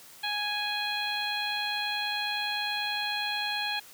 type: harmonic tone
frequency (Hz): 830.6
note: G#5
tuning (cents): 0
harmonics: 1 / 2 / 3 / 4 / 5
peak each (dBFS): -35 / -35 / -35 / -35 / -35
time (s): 0.23-3.8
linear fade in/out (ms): 10
effects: white hiss -51 dBFS RMS until 3.93 s + high-pass 80 Hz 12 dB/octave